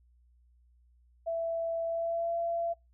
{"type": "tone with pitch glide", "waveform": "sine", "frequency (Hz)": [664, 677.6], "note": ["E5", "E5"], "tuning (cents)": [12, 48], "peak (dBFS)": -29, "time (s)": [1.26, 2.74], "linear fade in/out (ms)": 20, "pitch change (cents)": 36, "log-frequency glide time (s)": [1.85, 2.35], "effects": ["noise-tail reverb RT60 0.2 s tail -23 dB re dry", "added 60 Hz sine -61 dBFS peak until 2.93 s"]}